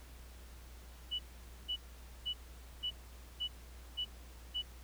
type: tone bursts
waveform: sine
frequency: 2959 Hz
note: F#7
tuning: 1 cent flat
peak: -34 dBFS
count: 7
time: 1.11-4.624 s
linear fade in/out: 20 ms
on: 82 ms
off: 490 ms
effects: added 60 Hz sine -51 dBFS peak until 4.83 s + pink hiss -59 dBFS RMS until 4.83 s